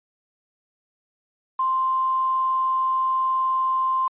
sine tone with quantisation, 1046.5 Hz, C6, in tune, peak -19 dBFS, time 1.59-4.08 s, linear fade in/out 5 ms, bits 7, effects resampled to 8000 Hz

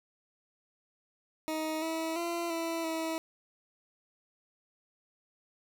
20% pulse tone with pitch steps, 314.3 / 323.8 / 340.9 / 330.9 / 323.8 Hz, D#4 / E4 / F4 / E4 / E4, +18 / -31 / -42 / +7 / -31 cents, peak -27 dBFS, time 1.48-3.18 s, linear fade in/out 0 ms, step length 340 ms, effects none

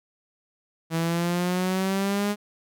sawtooth exponential sweep, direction up, 162.7 to 207.7 Hz, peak -19 dBFS, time 0.9-2.36 s, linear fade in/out 50 ms, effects none

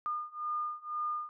sine beating tone pair, 1214 / 1216 Hz, D#6 / D#6, -43 / -40 cents, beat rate 2 Hz, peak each -37 / -36 dBFS, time 0.06-1.29 s, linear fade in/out 0 ms, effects none

